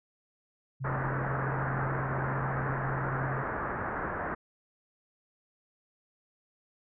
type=tone; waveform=sine; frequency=133.4 Hz; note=C3; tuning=34 cents sharp; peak=-32 dBFS; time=0.8-3.44 s; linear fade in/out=20 ms
type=low-pass noise; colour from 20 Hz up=white; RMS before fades=-34 dBFS; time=0.84-4.35 s; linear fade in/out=10 ms; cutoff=1700 Hz; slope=48 dB/octave
effects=none